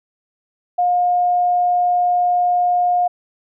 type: tone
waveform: sine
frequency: 713 Hz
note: F5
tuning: 36 cents sharp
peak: -13 dBFS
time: 0.78-3.08 s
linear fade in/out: 10 ms
effects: none